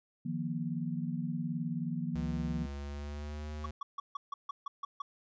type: chord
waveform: sine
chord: Eb suspended second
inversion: none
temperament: equal with one note detuned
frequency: 155.56 / 174.61 / 238.3 Hz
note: Eb3 / F3 / Bb3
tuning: 0 / 0 / +38 cents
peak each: -37 dBFS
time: 0.25-2.66 s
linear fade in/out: 10 ms
type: tone with pitch glide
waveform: square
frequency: 70.1 to 75.57 Hz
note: C#2 to D#2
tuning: +20 to -50 cents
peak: -39 dBFS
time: 2.15-3.71 s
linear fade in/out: 5 ms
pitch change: +130 cents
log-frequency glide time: 2.67-3.49 s
type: tone bursts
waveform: triangle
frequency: 1127 Hz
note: C#6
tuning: 28 cents sharp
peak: -33 dBFS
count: 9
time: 3.64-5.02 s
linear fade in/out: 5 ms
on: 20 ms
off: 150 ms
effects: resampled to 16000 Hz